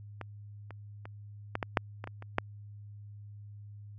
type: clicks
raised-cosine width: 0.5 ms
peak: -24 / -30 / -29 / -16 / -16 / -8 / -24 / -25 / -30 / -11 dBFS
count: 10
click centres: 0.213 / 0.707 / 1.055 / 1.554 / 1.628 / 1.772 / 2.041 / 2.074 / 2.224 / 2.384 s
effects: added 103 Hz sine -45 dBFS peak until 3.98 s